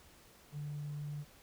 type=tone; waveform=triangle; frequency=146.83 Hz; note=D3; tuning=in tune; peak=-35 dBFS; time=0.52-1.25 s; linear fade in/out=50 ms; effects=tanh soft clip ceiling -36 dBFS + pink hiss -61 dBFS RMS until 1.42 s